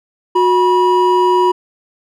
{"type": "tone pair together", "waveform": "triangle", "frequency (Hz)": [364.1, 972], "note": ["F#4", "B5"], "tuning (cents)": [-28, -28], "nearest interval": "octave + perfect fourth", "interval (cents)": 1700, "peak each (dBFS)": -10, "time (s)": [0.35, 1.52], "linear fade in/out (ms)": 10, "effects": []}